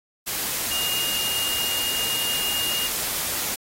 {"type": "tone in noise", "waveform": "sine", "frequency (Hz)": 2839, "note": "F7", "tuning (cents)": 28, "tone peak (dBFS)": -26, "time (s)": [0.7, 2.88], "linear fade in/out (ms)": 20, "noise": "white", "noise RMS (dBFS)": -27, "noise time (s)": [0.26, 3.56], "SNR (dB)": -2, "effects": ["AAC 48 kbps"]}